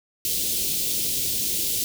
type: band-stop noise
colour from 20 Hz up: white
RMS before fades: -25 dBFS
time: 0.25-1.84 s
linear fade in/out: 0 ms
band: 460 to 3000 Hz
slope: 24 dB/octave
effects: none